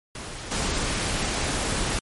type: noise with level steps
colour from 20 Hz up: pink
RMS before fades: -36 / -26 dBFS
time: 0.15-1.99 s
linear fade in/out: 2 ms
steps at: 0.51 s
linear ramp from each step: 5 ms
effects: MP3 48 kbps